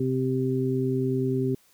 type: harmonic tone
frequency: 130.2 Hz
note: C3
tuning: 8 cents flat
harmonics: 1 / 2 / 3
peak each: -27 / -27 / -27 dBFS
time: 0-1.55 s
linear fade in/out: 5 ms
effects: white hiss -61 dBFS RMS until 1.73 s